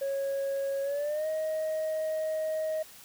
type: tone with pitch glide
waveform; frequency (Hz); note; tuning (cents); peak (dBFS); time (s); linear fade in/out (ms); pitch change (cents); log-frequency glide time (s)
sine; 550 to 628.1; C#5 to D#5; -14 to +16; -26; 0.01-2.83; 10; +230; 0.82-1.28
effects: tanh soft clip ceiling -27 dBFS + white hiss -51 dBFS RMS until 3.04 s